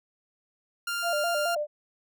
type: tone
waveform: sawtooth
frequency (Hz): 1396.9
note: F6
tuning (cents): 0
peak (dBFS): -25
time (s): 0.87-1.55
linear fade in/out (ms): 5
type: tone with vibrato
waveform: sine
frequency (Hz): 639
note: D#5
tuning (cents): +46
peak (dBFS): -26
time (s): 1.02-1.67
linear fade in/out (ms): 50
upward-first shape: square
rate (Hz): 4.6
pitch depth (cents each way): 120
effects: none